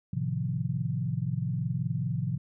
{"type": "chord", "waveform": "sine", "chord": "F dominant seventh", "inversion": "first", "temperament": "equal", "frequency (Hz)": [110, 130.81, 155.56, 174.61], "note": ["A2", "C3", "Eb3", "F3"], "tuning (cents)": [0, 0, 0, 0], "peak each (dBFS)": [-34, -31, -34, -34], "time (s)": [0.13, 2.38], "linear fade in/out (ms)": 5, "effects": []}